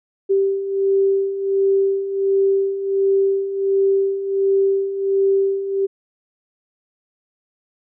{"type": "beating tone pair", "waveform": "sine", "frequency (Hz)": [390, 391.4], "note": ["G4", "G4"], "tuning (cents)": [-9, -3], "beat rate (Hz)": 1.4, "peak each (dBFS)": [-22, -16], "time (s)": [0.29, 5.87], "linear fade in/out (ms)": 20, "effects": []}